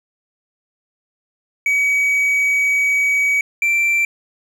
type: tone pair in turn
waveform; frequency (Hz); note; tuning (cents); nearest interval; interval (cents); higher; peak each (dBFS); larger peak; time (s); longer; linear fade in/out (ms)
triangle; 2268 / 2348; C#7 / D7; +39 / -1; minor second; 60; second; -12; neither; 1.66-3.41 / 3.62-4.05; first; 2
effects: none